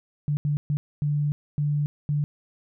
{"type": "tone bursts at uneven times", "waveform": "sine", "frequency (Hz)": 146.83, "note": "D3", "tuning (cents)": 0, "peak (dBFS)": -21, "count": 6, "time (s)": [[0.28, 0.37], [0.45, 0.57], [0.7, 0.77], [1.02, 1.32], [1.58, 1.86], [2.09, 2.24]], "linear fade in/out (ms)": 0, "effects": []}